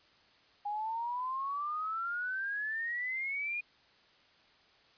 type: exponential sweep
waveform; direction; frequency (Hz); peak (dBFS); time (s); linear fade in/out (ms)
sine; up; 814 to 2457; -33; 0.65-3.61; 10
effects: white hiss -64 dBFS RMS until 4.97 s + resampled to 11025 Hz